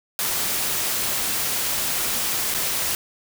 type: noise with dropouts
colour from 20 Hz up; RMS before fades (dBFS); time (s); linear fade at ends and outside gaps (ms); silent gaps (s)
white; -24; 0.19-2.95; 1; 2.541-2.546
effects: none